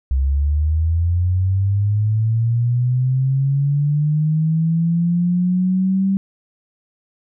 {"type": "linear sweep", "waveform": "sine", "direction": "up", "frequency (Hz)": [65, 195.4], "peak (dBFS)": -14, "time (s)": [0.11, 6.17], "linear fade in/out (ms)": 0, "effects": []}